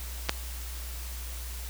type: clicks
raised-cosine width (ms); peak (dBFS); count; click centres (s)
0.2; -18 / -6; 2; 0.288 / 0.294
effects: added 60 Hz sine -36 dBFS peak until 1.69 s + white hiss -43 dBFS RMS until 1.69 s